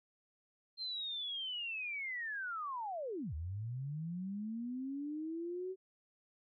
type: linear two-way sweep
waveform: sine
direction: down then up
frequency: 4186 to 73.1 to 381.3 Hz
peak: -38 dBFS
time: 0.77-5.76 s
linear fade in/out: 50 ms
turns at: 3.34 s
effects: none